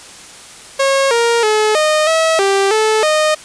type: tone with pitch steps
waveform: sawtooth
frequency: 545 / 467.8 / 428.9 / 615 / 646 / 392.8 / 435.3 / 616 Hz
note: C#5 / A#4 / A4 / D#5 / E5 / G4 / A4 / D#5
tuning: -29 / +6 / -44 / -20 / -35 / +4 / -19 / -17 cents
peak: -7 dBFS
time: 0.79-3.35 s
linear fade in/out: 10 ms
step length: 320 ms
effects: white hiss -36 dBFS RMS until 3.44 s + resampled to 22050 Hz